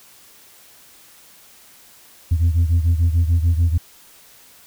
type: beating tone pair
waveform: sine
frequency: 82.41 / 89.21 Hz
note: E2 / F2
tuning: 0 / +37 cents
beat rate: 6.8 Hz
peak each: -13 / -17 dBFS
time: 2.31-3.78 s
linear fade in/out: 10 ms
effects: tanh soft clip ceiling -11 dBFS + white hiss -48 dBFS RMS until 4.66 s